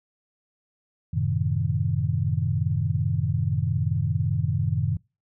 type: chord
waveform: sine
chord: F# diminished seventh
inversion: none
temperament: equal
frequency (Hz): 92.5 / 110 / 130.81 / 155.56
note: F#2 / A2 / C3 / Eb3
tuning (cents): 0 / 0 / 0 / 0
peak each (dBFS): -27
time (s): 1.13-4.97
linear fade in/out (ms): 10
effects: noise-tail reverb RT60 0.3 s tail -26 dB re dry